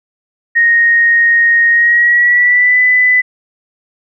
sine tone with pitch glide, 1864.7 to 1998.5 Hz, A#6 to B6, 0 to +20 cents, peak -6 dBFS, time 0.55-3.22 s, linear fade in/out 20 ms, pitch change +120 cents, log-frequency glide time 1.7-2.79 s, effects none

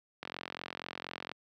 click train, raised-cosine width 0.3 ms, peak -22 dBFS, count 49, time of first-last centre 0.23-1.316 s, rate 44.2 Hz, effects high-pass 150 Hz 12 dB/octave

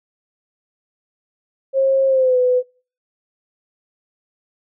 sine tone with pitch glide, 537 to 501 Hz, C5 to B4, +45 to +25 cents, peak -12 dBFS, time 1.73-2.63 s, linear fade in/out 50 ms, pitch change -120 cents, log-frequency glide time 2.07-2.38 s, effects noise-tail reverb RT60 0.4 s tail -24 dB re dry

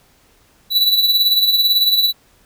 square tone with tremolo, 3951 Hz, B7, in tune, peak -10 dBFS, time 0.7-2.13 s, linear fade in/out 50 ms, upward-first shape sine, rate 18 Hz, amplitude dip 55%, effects pink hiss -54 dBFS RMS until 2.45 s

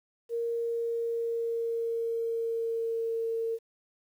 sine tone with pitch glide, 466.2 to 455.3 Hz, A#4 to A#4, 0 to -41 cents, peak -28 dBFS, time 0.29-3.59 s, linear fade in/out 50 ms, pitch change -41 cents, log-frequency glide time 0.45-3.3 s, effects 10-bit

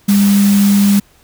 sine tone in noise, 201.2 Hz, G3, 45 cents sharp, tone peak -7 dBFS, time 0.08-1 s, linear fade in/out 10 ms, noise white, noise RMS -22 dBFS, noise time 0.08-1 s, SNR +12 dB, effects pink hiss -50 dBFS RMS until 1.23 s

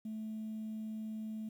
sine tone, 218 Hz, A3, 16 cents flat, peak -37 dBFS, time 0.05-1.49 s, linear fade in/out 5 ms, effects tanh soft clip ceiling -36 dBFS + 11-bit

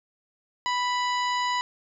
harmonic tone, 987.8 Hz, B5, in tune, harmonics 1 / 2 / 3 / 4 / 5 / 7, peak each -25 / -31 / -35 / -37 / -39 / -42 dBFS, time 0.66-1.61 s, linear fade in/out 0 ms, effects none

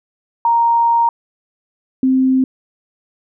sine tone pair in turn, 932.3 / 261.1 Hz, A#5 / C4, 0 / -3 cents, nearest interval octave + minor seventh, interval 2203 cents, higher first, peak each -10 dBFS, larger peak neither, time 0.45-1.09 / 2.03-2.44 s, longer first, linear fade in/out 2 ms, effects none

